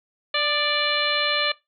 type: harmonic tone with a mistuned harmonic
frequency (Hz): 587.3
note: D5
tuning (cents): 0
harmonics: 1 / 2 / 3 / 4 / 5 / 6 / 7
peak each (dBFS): -28 / -28 / -28 / -28 / -28 / -28 / -28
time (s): 0.34-1.52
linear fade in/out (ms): 5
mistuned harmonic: 2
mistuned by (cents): +29
effects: noise-tail reverb RT60 0.2 s tail -21 dB re dry